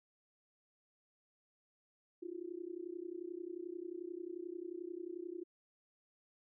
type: tone with amplitude modulation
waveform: sine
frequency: 349.2 Hz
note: F4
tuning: in tune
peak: -38 dBFS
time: 2.22-5.44 s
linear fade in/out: 10 ms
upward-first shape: sine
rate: 31.3 Hz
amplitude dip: 95%
effects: none